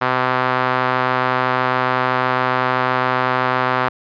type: tone with band-pass filter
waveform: sawtooth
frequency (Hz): 127.7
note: C3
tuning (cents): -42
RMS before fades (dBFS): -18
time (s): 0.01-3.89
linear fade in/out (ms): 10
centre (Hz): 1200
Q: 1.6
effects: resampled to 11025 Hz